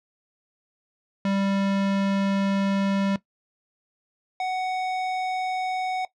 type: tone pair in turn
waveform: square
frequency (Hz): 196.6 / 743.8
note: G3 / F#5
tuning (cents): +5 / +9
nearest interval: octave + major seventh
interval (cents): 2304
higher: second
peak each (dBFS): -22 / -25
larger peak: first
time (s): 1.25-3.16 / 4.4-6.05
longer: first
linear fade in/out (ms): 2
effects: noise-tail reverb RT60 0.1 s tail -17 dB re dry + low-pass 4000 Hz 12 dB/octave